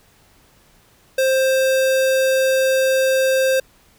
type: tone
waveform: square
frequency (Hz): 527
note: C5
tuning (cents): +12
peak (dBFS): -15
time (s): 1.18-3.6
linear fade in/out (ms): 5
effects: pink hiss -54 dBFS RMS until 3.98 s